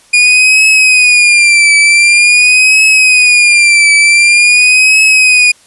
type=tone with vibrato; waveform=40% pulse; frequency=2436 Hz; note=D#7; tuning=37 cents flat; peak=-3 dBFS; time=0.13-5.52 s; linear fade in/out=10 ms; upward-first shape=triangle; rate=0.46 Hz; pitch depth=99 cents each way; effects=white hiss -44 dBFS RMS until 5.66 s + resampled to 24000 Hz